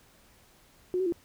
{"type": "tone with pitch steps", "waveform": "sine", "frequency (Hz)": [363.3, 376.6, 342.1], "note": ["F#4", "F#4", "F4"], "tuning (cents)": [-32, 31, -36], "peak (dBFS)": -25, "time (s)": [0.94, 1.123], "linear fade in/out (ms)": 0, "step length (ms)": 61, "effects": ["pink hiss -60 dBFS RMS until 1.24 s"]}